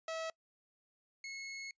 sawtooth tone pair in turn, 648 / 2180 Hz, E5 / C#7, -30 / -29 cents, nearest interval octave + major sixth, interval 2101 cents, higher second, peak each -34 / -39 dBFS, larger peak first, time 0.08-0.3 / 1.24-1.71 s, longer second, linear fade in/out 2 ms, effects noise-tail reverb RT60 0.1 s tail -25 dB re dry + resampled to 16000 Hz

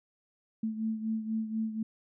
sine beating tone pair, 220 / 224.1 Hz, A3 / A3, 0 / +32 cents, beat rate 4.1 Hz, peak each -31 / -37 dBFS, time 0.63-1.83 s, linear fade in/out 5 ms, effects none

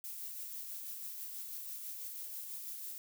violet noise with tremolo, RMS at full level -43 dBFS, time 0.04-2.98 s, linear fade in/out 0 ms, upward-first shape sine, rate 6.1 Hz, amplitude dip 30%, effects none

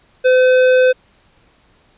sine tone with tanh clipping, 510 Hz, C5, 44 cents flat, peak -10 dBFS, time 0.24-0.93 s, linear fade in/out 20 ms, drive 14 dB, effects pink hiss -54 dBFS RMS until 1.97 s + resampled to 8000 Hz

